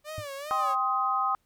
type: tone with vibrato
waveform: sawtooth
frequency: 586 Hz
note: D5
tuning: 4 cents flat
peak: -32 dBFS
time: 0.04-0.76 s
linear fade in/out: 50 ms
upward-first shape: sine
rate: 2.5 Hz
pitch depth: 120 cents each way
type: tone with exponential decay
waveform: triangle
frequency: 103.83 Hz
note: G#2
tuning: in tune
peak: -28 dBFS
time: 0.18-0.27 s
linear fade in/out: 0 ms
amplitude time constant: 19 ms
type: chord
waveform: sine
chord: C minor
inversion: second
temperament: just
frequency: 784.9 / 1046.5 / 1255.8 Hz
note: G5 / C6 / Eb6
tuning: +2 / 0 / +16 cents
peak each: -30 / -31 / -26 dBFS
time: 0.51-1.35 s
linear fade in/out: 0 ms
effects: pink hiss -73 dBFS RMS until 1.45 s